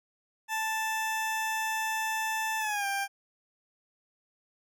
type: tone with pitch glide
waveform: 20% pulse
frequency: 880 to 793.1 Hz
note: A5 to G5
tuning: 0 to +20 cents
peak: -24 dBFS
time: 0.48-3.08 s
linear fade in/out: 50 ms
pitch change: -180 cents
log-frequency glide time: 2.59-2.86 s
effects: none